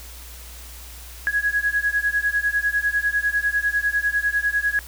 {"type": "beating tone pair", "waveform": "sine", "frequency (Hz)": [1661.2, 1671.2], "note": ["G#6", "G#6"], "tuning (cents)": [0, 10], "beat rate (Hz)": 10, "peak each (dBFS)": -22, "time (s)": [1.27, 4.79], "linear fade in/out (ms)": 0, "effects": ["added 60 Hz sine -39 dBFS peak until 4.87 s", "white hiss -42 dBFS RMS until 4.87 s"]}